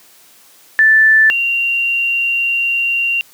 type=tone pair in turn; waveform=sine; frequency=1760 / 2764 Hz; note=A6 / F7; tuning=0 / -19 cents; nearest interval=minor sixth; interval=781 cents; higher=second; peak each=-6 / -13 dBFS; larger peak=first; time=0.79-1.3 / 1.3-3.21 s; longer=second; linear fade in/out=0 ms; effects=white hiss -46 dBFS RMS until 3.33 s + high-pass 150 Hz 12 dB/octave